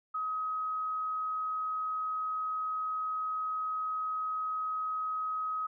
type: tone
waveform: sine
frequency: 1267 Hz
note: D#6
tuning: 31 cents sharp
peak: -31 dBFS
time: 0.14-5.67 s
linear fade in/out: 10 ms
effects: none